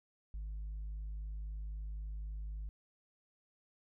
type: tone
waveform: sine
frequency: 51.91 Hz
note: G#1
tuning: in tune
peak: -37 dBFS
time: 0.34-2.69 s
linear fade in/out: 0 ms
effects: tanh soft clip ceiling -38 dBFS